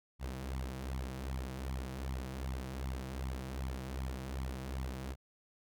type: tone with flanger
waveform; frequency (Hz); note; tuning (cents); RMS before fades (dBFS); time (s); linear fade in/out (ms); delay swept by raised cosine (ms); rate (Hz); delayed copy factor
sawtooth; 65.41; C2; 0; -40; 0.19-5.16; 50; 0.89 to 6.29; 2.6; +0.75
effects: none